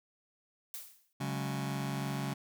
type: noise with exponential decay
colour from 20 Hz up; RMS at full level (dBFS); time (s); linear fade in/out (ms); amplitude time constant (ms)
blue; -40; 0.74-1.13; 1; 84
type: chord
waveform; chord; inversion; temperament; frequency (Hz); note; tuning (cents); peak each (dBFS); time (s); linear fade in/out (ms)
sawtooth; C# suspended fourth; none; just; 138.59 / 184.79 / 207.9; C#3 / F#3 / G#3; 0 / -2 / +2; -31 / -37 / -36; 1.2-2.34; 10
effects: none